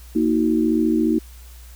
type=chord; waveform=sine; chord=D# minor; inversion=second; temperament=equal with one note detuned; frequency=233.1 / 315.7 / 370 Hz; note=A#3 / D#4 / F#4; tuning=0 / +25 / 0 cents; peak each=-20 / -18 / -24 dBFS; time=0.15-1.19 s; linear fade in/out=10 ms; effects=added 60 Hz sine -39 dBFS peak until 1.75 s + white hiss -49 dBFS RMS until 1.75 s